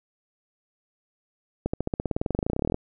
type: accelerating click train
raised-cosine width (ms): 2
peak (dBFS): -12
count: 26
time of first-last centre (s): 1.66-2.744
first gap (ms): 75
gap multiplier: 0.95
effects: none